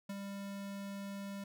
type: tone with ADSR envelope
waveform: square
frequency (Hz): 198.6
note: G3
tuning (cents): +23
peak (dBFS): -39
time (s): 0.09-1.44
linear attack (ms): 7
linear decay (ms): 36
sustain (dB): -3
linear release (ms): 4
effects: none